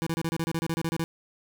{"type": "tone bursts", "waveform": "25% pulse", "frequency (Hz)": 164.81, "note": "E3", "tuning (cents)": 0, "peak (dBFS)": -23, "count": 14, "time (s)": [0.02, 1.04], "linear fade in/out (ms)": 0, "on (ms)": 45, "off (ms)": 30, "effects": []}